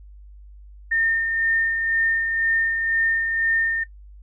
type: tone with tremolo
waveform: sine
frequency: 1818 Hz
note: A#6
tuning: 44 cents flat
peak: -17 dBFS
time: 0.91-3.84 s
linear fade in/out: 10 ms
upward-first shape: sine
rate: 2 Hz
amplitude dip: 40%
effects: noise-tail reverb RT60 0.1 s tail -18 dB re dry + added 50 Hz sine -41 dBFS peak until 4.22 s